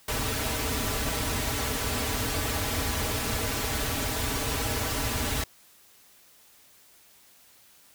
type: noise with comb filter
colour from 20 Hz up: pink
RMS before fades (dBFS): -29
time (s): 0.08-5.44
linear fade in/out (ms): 5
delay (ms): 5.6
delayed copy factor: -1
effects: white hiss -57 dBFS RMS until 7.94 s